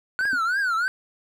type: tone with vibrato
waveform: triangle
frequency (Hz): 1469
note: F#6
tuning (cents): -13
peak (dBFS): -19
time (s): 0.19-0.88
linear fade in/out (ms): 0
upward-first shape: triangle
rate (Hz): 3.1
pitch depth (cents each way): 220
type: clicks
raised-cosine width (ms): 0.5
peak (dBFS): -25 / -22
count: 2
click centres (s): 0.21 / 0.254
type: tone with exponential decay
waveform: sine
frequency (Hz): 265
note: C4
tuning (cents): +22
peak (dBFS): -28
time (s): 0.33-0.41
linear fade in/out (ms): 0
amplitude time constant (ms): 16
effects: none